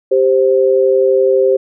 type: tone pair together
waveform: sine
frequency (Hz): 392 / 523.8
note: G4 / C5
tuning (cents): 0 / +2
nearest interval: perfect fourth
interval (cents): 502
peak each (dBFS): -11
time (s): 0.11-1.57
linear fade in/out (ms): 10
effects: none